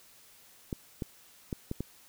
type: clicks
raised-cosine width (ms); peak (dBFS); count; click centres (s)
3; -20; 5; 0.728 / 1.022 / 1.528 / 1.714 / 1.806
effects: white hiss -58 dBFS RMS until 2.08 s